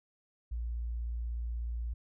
sine tone, 58.27 Hz, A#1, in tune, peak -33 dBFS, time 0.51-1.94 s, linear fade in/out 10 ms, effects none

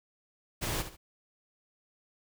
pink noise with echo, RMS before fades -33 dBFS, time 0.61-0.83 s, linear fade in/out 20 ms, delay 70 ms, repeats 2, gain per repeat -10 dB, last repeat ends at 0.97 s, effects none

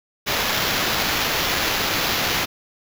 white noise with sample-and-hold, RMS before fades -22 dBFS, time 0.26-2.46 s, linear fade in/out 20 ms, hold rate 8820 Hz, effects none

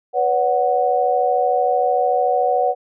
sine chord, B suspended second, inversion none, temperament equal with one note detuned, 493.9 / 567.3 / 740 Hz, B4 / C#5 / F#5, 0 / +40 / 0 cents, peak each -20 / -21 / -17 dBFS, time 0.13-2.75 s, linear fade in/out 50 ms, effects none

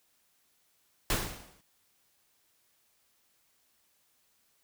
pink noise with exponential decay, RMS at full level -26 dBFS, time 1.1-1.61 s, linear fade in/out 2 ms, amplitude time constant 110 ms, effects white hiss -71 dBFS RMS until 4.63 s

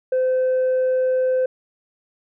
sine tone, 514 Hz, C5, 31 cents flat, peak -14 dBFS, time 0.12-1.46 s, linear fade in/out 5 ms, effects tanh soft clip ceiling -15 dBFS

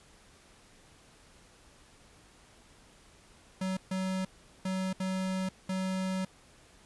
square tone bursts at uneven times, 188.1 Hz, F#3, 29 cents sharp, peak -31 dBFS, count 5, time 3.61-3.77 / 3.91-4.25 / 4.65-4.93 / 5-5.49 / 5.69-6.25 s, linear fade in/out 5 ms, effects pink hiss -59 dBFS RMS until 6.85 s + resampled to 24000 Hz

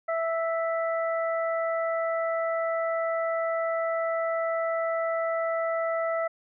harmonic tone, 659.3 Hz, E5, in tune, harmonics 1 / 2 / 3, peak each -26 / -32 / -36 dBFS, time 0.08-6.28 s, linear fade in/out 10 ms, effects none

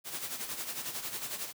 white noise with tremolo, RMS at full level -36 dBFS, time 0.04-1.53 s, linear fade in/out 50 ms, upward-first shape sine, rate 11 Hz, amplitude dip 60%, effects high-pass 100 Hz 12 dB/octave

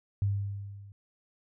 sine tone with level ramp, 100 Hz, G2, 35 cents sharp, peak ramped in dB -23 to -47 dBFS, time 0.22-0.92 s, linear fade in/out 0 ms, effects none

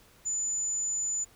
sine tone, 7000 Hz, A8, 10 cents flat, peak -28 dBFS, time 0.25-1.25 s, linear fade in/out 20 ms, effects pink hiss -59 dBFS RMS until 1.35 s

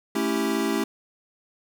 square chord, A dominant seventh, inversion none, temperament equal, 220 / 277.2 / 329.6 / 392 Hz, A3 / C#4 / E4 / G4, 0 / 0 / 0 / 0 cents, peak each -29 dBFS, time 0.15-0.84 s, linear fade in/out 5 ms, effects none

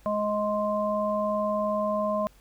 harmonic tone, 209.3 Hz, G#3, 14 cents sharp, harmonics 1 / 3 / 5, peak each -31 / -26 / -30 dBFS, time 0.06-2.27 s, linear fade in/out 0 ms, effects added 47 Hz sine -55 dBFS peak until 2.4 s + pink hiss -60 dBFS RMS until 2.4 s

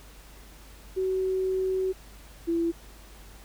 sine tone pair in turn, 376.6 / 335.5 Hz, F#4 / E4, +31 / +31 cents, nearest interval major second, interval 200 cents, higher first, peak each -24 / -23 dBFS, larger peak second, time 0.96-1.93 / 2.47-2.72 s, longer first, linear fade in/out 20 ms, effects added 50 Hz sine -48 dBFS peak until 3.44 s + pink hiss -52 dBFS RMS until 3.44 s

